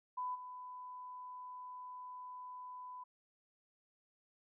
sine tone with level steps, 1000 Hz, B5, 21 cents sharp, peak -37 / -46 dBFS, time 0.17-3.04 s, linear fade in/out 10 ms, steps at 0.34 s, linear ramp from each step 20 ms, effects none

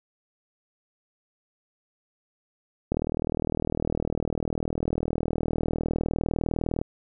click train, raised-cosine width 2 ms, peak -13 dBFS, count 156, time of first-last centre 2.92-6.814 s, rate 39.8 Hz, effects none

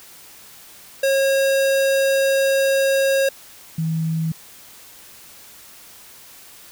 square / sine tone pair in turn, 543 / 161.43 Hz, C#5 / E3, -36 / -36 cents, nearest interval octave + major sixth, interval 2100 cents, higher first, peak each -16 / -19 dBFS, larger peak first, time 1.03-3.29 / 3.78-4.32 s, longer first, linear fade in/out 5 ms, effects white hiss -44 dBFS RMS until 6.71 s

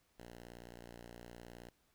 5% pulse tone, 59.1 Hz, A#1, 24 cents sharp, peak -40 dBFS, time 0.18-1.7 s, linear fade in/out 10 ms, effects pink hiss -75 dBFS RMS until 1.94 s

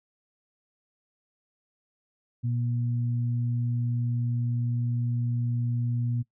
sine tone pair together, 120 / 239.6 Hz, B2 / A#3, -49 / +48 cents, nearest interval octave, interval 1197 cents, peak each -25 / -36 dBFS, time 2.43-6.23 s, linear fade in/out 20 ms, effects noise-tail reverb RT60 0.1 s tail -20 dB re dry

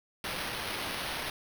white noise with sample-and-hold, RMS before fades -36 dBFS, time 0.24-1.3 s, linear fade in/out 2 ms, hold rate 7350 Hz, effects none

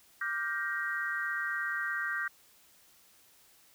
sine chord, G minor seventh, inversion second, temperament just, 1176 / 1411.2 / 1568 / 1881.6 Hz, D6 / F6 / G6 / Bb6, +2 / +18 / 0 / +16 cents, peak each -40 / -39 / -34 / -36 dBFS, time 0.21-2.28 s, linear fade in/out 5 ms, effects white hiss -62 dBFS RMS until 3.74 s

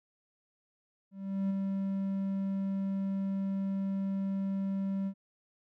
triangle tone with ADSR envelope, 194.6 Hz, G3, 12 cents flat, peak -25 dBFS, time 1.11-5.14 s, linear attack 390 ms, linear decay 15 ms, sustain -3 dB, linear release 72 ms, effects none

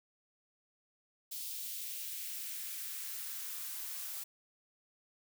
blue noise with high-pass filter sweep, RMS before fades -42 dBFS, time 1.31-4.24 s, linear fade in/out 10 ms, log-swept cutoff 3500 to 780 Hz, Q 1.3, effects none

